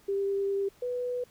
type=tone with vibrato; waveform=sine; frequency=395.7 Hz; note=G4; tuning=16 cents sharp; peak=-26 dBFS; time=0.08-0.69 s; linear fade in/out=10 ms; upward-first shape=triangle; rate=10 Hz; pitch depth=8 cents each way
type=tone; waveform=sine; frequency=493.7 Hz; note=B4; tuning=1 cent flat; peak=-29 dBFS; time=0.82-1.24 s; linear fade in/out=5 ms
effects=pink hiss -61 dBFS RMS until 1.3 s